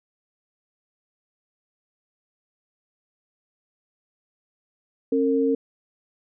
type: tone pair together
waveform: sine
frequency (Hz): 271.7 / 456.9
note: C#4 / A#4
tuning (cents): -35 / -35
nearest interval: major sixth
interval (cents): 900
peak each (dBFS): -21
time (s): 5.12-5.55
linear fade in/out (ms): 5
effects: none